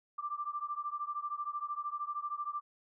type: beating tone pair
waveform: sine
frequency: 1174.7 / 1187.7 Hz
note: D6 / D6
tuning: 0 / +19 cents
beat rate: 13 Hz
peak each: -38 / -39 dBFS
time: 0.18-2.61 s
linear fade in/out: 10 ms
effects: none